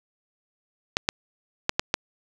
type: clicks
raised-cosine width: 0.2 ms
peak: -3 dBFS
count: 5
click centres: 0.969 / 1.089 / 1.694 / 1.795 / 1.941 s
effects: none

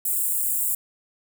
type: high-pass noise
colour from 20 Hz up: white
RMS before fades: -24 dBFS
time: 0.05-0.75 s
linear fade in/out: 5 ms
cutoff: 7400 Hz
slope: 96 dB/octave
effects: none

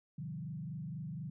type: tone with frequency modulation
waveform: sine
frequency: 155.7 Hz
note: D#3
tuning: 2 cents sharp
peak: -39 dBFS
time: 0.18-1.3 s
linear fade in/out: 5 ms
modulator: 24.1 Hz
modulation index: 1.2
effects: none

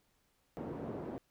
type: band-pass noise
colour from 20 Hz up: pink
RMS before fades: -42 dBFS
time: 0.57-1.18 s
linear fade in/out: 0 ms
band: 160 to 560 Hz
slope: 12 dB/octave
effects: pink hiss -75 dBFS RMS until 1.3 s

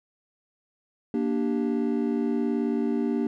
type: chord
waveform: triangle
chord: G minor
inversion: first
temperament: just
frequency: 235.2 / 294 / 392 Hz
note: Bb3 / D4 / G4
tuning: +16 / +2 / 0 cents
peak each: -24 / -26 / -28 dBFS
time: 1.14-3.27 s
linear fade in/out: 2 ms
effects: none

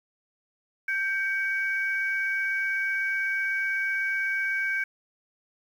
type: tone pair together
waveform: sine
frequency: 1568 / 2258 Hz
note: G6 / C#7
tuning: 0 / +31 cents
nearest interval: tritone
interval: 631 cents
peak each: -26 / -28 dBFS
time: 0.88-4.84 s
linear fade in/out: 5 ms
effects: tanh soft clip ceiling -17 dBFS + 9-bit

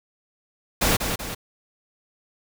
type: noise with echo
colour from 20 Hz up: pink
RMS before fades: -20 dBFS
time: 0.81-0.97 s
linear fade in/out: 10 ms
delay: 190 ms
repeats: 2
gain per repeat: -6 dB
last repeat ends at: 1.35 s
effects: none

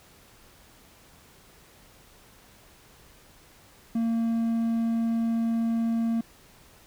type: tone with hard clipping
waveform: triangle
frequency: 229 Hz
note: A#3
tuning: 31 cents flat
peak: -24 dBFS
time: 3.95-6.21 s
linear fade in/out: 5 ms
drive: 6 dB
effects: pink hiss -55 dBFS RMS until 6.86 s

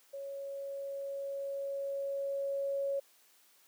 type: tone with level ramp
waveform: sine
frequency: 554.4 Hz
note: C#5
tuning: in tune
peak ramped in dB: -39 to -30 dBFS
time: 0.13-3 s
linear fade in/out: 10 ms
effects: white hiss -65 dBFS RMS until 3.67 s + high-pass 300 Hz 12 dB/octave

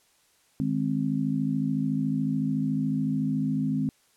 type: chord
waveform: sine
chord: Ab major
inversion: second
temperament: equal with one note detuned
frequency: 153.95 / 207.7 / 261.6 Hz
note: Eb3 / Ab3 / C4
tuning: -18 / 0 / 0 cents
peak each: -29 / -29 / -27 dBFS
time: 0.6-3.89 s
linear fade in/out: 0 ms
effects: white hiss -64 dBFS RMS until 4.16 s + low-pass 11000 Hz 12 dB/octave

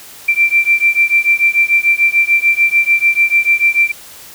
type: beating tone pair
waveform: sine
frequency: 2349 / 2355.8 Hz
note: D7 / D7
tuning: 0 / +5 cents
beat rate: 6.8 Hz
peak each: -12 dBFS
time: 0.28-3.92 s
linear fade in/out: 10 ms
effects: white hiss -36 dBFS RMS until 4.34 s

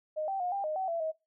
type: tone with pitch steps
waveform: sine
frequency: 618 / 777 / 717 / 794 / 617 / 759 / 671 / 635 Hz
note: D#5 / G5 / F5 / G5 / D#5 / F#5 / E5 / D#5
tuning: -12 / -16 / +45 / +22 / -15 / +44 / +31 / +35 cents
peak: -30 dBFS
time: 0.16-1.12 s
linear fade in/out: 20 ms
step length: 120 ms
effects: noise-tail reverb RT60 0.2 s tail -18 dB re dry

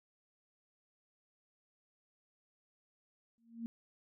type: tone with exponential growth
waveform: sine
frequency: 230.7 Hz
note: A#3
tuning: 18 cents flat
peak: -35 dBFS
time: 3.38-3.66 s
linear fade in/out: 0 ms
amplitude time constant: 59 ms
effects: none

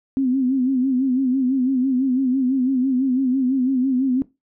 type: tone with vibrato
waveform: sine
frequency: 260 Hz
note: C4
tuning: 11 cents flat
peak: -16 dBFS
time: 0.17-4.22 s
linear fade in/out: 0 ms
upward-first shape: sine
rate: 6 Hz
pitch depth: 81 cents each way
effects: noise-tail reverb RT60 0.2 s tail -17 dB re dry

